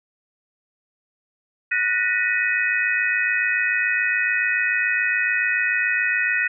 sine tone cluster, 1472 / 1830 / 1937 / 2521 Hz, F#6 / A#6 / B6 / D#7, -9 / -32 / -34 / +22 cents, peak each -24 dBFS, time 1.71-6.48 s, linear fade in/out 10 ms, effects none

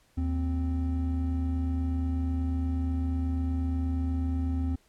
triangle tone pair together, 77.78 / 261.6 Hz, D#2 / C4, 0 / 0 cents, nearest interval octave + major sixth, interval 2100 cents, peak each -25 / -30 dBFS, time 0.17-4.76 s, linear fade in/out 10 ms, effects pink hiss -65 dBFS RMS until 4.88 s + low-pass 12000 Hz 12 dB/octave

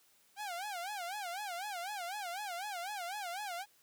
sawtooth tone with vibrato, 762 Hz, G5, 49 cents flat, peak -35 dBFS, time 0.36-3.66 s, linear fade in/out 50 ms, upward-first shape sine, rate 4 Hz, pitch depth 190 cents each way, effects white hiss -68 dBFS RMS until 3.82 s + high-pass 100 Hz 12 dB/octave

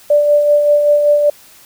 sine tone with tremolo, 587.3 Hz, D5, in tune, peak -6 dBFS, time 0.1-1.3 s, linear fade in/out 5 ms, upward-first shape sine, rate 5.2 Hz, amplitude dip 40%, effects white hiss -43 dBFS RMS until 1.65 s

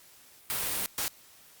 white noise bursts at uneven times, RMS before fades -31 dBFS, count 2, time 0.5-0.86 / 0.98-1.08 s, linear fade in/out 0 ms, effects white hiss -56 dBFS RMS until 1.6 s + Opus 48 kbps

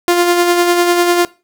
sawtooth tone with tremolo, 349.7 Hz, F4, 2 cents sharp, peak -4 dBFS, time 0.08-1.25 s, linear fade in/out 0 ms, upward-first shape sine, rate 10 Hz, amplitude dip 40%, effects noise-tail reverb RT60 0.3 s tail -20 dB re dry

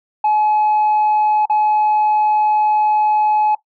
sine tone with dropouts, 850 Hz, G#5, 40 cents sharp, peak -10 dBFS, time 0.24-3.55 s, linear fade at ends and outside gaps 5 ms, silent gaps 1.456-1.497 s, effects noise-tail reverb RT60 0.1 s tail -17 dB re dry + tanh soft clip ceiling -10 dBFS

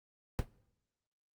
brown noise with exponential decay, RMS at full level -28 dBFS, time 0.39-0.48 s, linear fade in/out 0 ms, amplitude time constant 19 ms, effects noise-tail reverb RT60 0.9 s tail -22 dB re dry + Opus 48 kbps

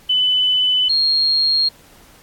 sine tone pair in turn, 3005 / 4250 Hz, F#7 / C8, +26 / +26 cents, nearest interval tritone, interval 600 cents, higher second, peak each -13 dBFS, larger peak neither, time 0.09-0.89 / 0.89-1.69 s, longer neither, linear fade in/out 10 ms, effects pink hiss -48 dBFS RMS until 2.22 s + AAC 64 kbps

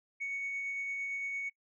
sine tone with tremolo, 2225 Hz, C#7, 6 cents sharp, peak -32 dBFS, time 0.2-1.5 s, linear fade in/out 20 ms, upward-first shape sine, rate 8.8 Hz, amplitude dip 25%, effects noise-tail reverb RT60 0.1 s tail -24 dB re dry + tanh soft clip ceiling -31 dBFS

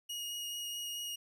sawtooth tone with vibrato, 2878 Hz, F#7, 49 cents flat, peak -35 dBFS, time 0.09-1.16 s, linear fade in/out 10 ms, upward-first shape triangle, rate 4.6 Hz, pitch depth 10 cents each way, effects none

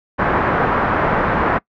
white low-pass noise, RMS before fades -17 dBFS, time 0.18-1.59 s, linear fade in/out 20 ms, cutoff 1500 Hz, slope 24 dB/octave, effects noise-tail reverb RT60 0.1 s tail -24 dB re dry

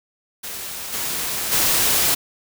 white noise with level steps, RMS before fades -31 / -25 / -18 dBFS, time 0.43-2.15 s, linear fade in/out 10 ms, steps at 0.92 / 1.51 s, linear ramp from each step 20 ms, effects none

